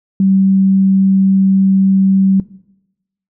sine tone, 192.6 Hz, G3, 30 cents flat, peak -8 dBFS, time 0.2-2.4 s, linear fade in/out 2 ms, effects noise-tail reverb RT60 0.9 s tail -19 dB re dry

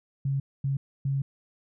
sine tone bursts at uneven times, 137.3 Hz, C#3, 16 cents flat, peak -24 dBFS, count 3, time 0.25-0.4 / 0.64-0.77 / 1.05-1.22 s, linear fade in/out 5 ms, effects none

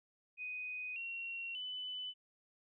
sine tone with pitch steps, 2496 / 2738 / 3003 Hz, D#7 / F7 / F#7, +5 / -35 / +25 cents, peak -40 dBFS, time 0.37-2.14 s, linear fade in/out 50 ms, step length 590 ms, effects none

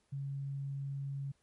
sine tone, 138.59 Hz, C#3, in tune, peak -36 dBFS, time 0.12-1.32 s, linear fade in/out 10 ms, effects pink hiss -75 dBFS RMS until 1.42 s + MP3 48 kbps

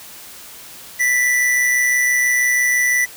square tone with amplitude modulation, 1975.5 Hz, B6, in tune, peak -13 dBFS, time 0.99-3.06 s, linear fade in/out 20 ms, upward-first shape sine, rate 126 Hz, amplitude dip 35%, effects white hiss -38 dBFS RMS until 3.16 s

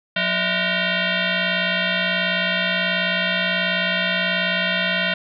sine tone with frequency modulation, 659.3 Hz, E5, in tune, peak -18 dBFS, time 0.16-5.14 s, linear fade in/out 5 ms, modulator 420 Hz, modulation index 7.1, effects none

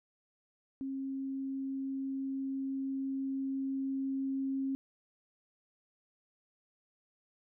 sine tone with level ramp, 269.4 Hz, C#4, 49 cents flat, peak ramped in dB -35 to -31 dBFS, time 0.81-4.75 s, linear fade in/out 0 ms, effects none

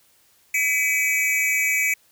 square tone cluster, 2009 / 2282 / 2534 Hz, B6 / C#7 / D#7, +29 / +50 / +31 cents, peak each -28 / -21 / -27 dBFS, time 0.54-1.94 s, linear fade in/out 5 ms, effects white hiss -59 dBFS RMS until 2.11 s

